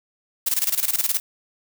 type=noise with tremolo; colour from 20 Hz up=blue; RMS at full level=-20 dBFS; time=0.46-1.2 s; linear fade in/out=10 ms; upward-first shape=square; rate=19 Hz; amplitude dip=80%; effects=none